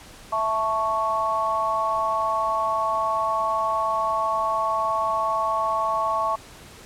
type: chord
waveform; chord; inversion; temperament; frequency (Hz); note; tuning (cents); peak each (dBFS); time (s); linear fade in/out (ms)
sine; A major; second; equal; 659.3 / 880 / 1108.7; E5 / A5 / C#6; 0 / 0 / 0; -27 / -27 / -23; 0.32-6.36; 10
effects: pink hiss -45 dBFS RMS until 6.85 s + low-pass 11000 Hz 12 dB/octave